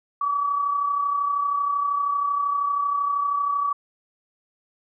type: tone pair together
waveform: sine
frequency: 1141.9 / 1174.7 Hz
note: D6 / D6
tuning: -49 / 0 cents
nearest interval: unison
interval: 49 cents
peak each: -21 / -31 dBFS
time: 0.21-3.73 s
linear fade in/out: 5 ms
effects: none